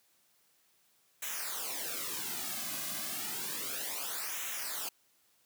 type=noise with flanger; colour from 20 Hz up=white; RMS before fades=-38 dBFS; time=1.22-4.89 s; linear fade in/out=5 ms; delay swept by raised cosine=0.21 to 2.21 ms; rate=0.31 Hz; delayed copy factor=-0.8; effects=white hiss -70 dBFS RMS until 5.45 s + high-pass 100 Hz 12 dB/octave